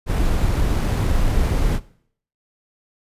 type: noise with sample-and-hold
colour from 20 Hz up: brown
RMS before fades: -18 dBFS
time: 0.06-1.8 s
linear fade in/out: 50 ms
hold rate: 11025 Hz
effects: noise-tail reverb RT60 0.6 s tail -19 dB re dry + resampled to 32000 Hz